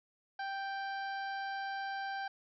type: harmonic tone with a mistuned harmonic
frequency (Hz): 784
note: G5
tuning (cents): 0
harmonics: 1 / 2 / 3 / 4 / 5 / 6 / 7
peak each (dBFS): -38 / -41 / -55 / -55 / -56 / -54 / -63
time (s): 0.39-2.28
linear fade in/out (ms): 5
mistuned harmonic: 5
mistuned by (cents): +23
effects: none